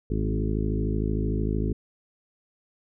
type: harmonic tone with a mistuned harmonic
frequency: 53.2 Hz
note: G#1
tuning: 42 cents sharp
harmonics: 1 / 2 / 3 / 4 / 5 / 6 / 7 / 8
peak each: -27 / -30 / -32 / -33 / -34 / -35 / -35 / -36 dBFS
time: 0.1-1.73 s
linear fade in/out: 5 ms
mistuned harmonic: 4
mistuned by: +17 cents
effects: none